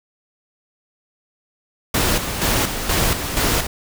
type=noise with tremolo; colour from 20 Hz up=pink; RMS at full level=-18 dBFS; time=1.94-3.67 s; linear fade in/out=5 ms; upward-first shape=square; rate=2.1 Hz; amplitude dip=55%; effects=none